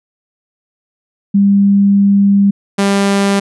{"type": "tone pair in turn", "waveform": ["sine", "sawtooth"], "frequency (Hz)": [199.6, 198.68], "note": ["G3", "G3"], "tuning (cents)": [32, 24], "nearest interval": "unison", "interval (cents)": 8, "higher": "first", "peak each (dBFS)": -6, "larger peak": "neither", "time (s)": [[1.34, 2.51], [2.78, 3.4]], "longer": "first", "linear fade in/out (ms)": 10, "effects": ["resampled to 24000 Hz"]}